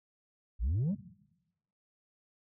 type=exponential sweep; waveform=sine; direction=up; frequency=48.82 to 233.1 Hz; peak=-25 dBFS; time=0.59-0.96 s; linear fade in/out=50 ms; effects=noise-tail reverb RT60 0.9 s tail -18 dB re dry + tanh soft clip ceiling -27 dBFS